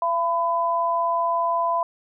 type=tone pair together; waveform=sine; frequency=679 / 1004.2 Hz; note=F5 / B5; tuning=-49 / +29 cents; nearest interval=perfect fifth; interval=678 cents; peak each=-24 / -21 dBFS; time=0.02-1.83 s; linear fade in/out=2 ms; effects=none